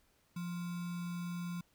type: tone with sample-and-hold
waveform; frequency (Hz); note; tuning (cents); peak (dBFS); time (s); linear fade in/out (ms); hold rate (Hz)
sine; 174.61; F3; 0; -37; 0.36-1.61; 5; 1225
effects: pink hiss -72 dBFS RMS until 1.74 s